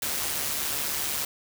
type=noise with amplitude modulation; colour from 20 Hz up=white; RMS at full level=-27 dBFS; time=0.02-1.25 s; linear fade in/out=5 ms; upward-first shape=sine; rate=146 Hz; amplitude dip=50%; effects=none